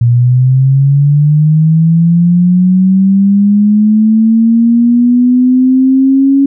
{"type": "linear sweep", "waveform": "sine", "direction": "up", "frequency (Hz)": [117.6, 277.2], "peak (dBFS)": -4, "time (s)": [0.01, 6.46], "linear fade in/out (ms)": 5, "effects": []}